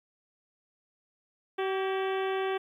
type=harmonic tone with a mistuned harmonic; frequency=382.7 Hz; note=G4; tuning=42 cents flat; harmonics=1 / 2 / 3 / 4 / 5 / 6 / 7 / 8 / 9; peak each=-29 / -35 / -39 / -41 / -43 / -45 / -46 / -47 / -48 dBFS; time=1.58-2.58 s; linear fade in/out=10 ms; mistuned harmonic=4; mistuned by=+60 cents; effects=11-bit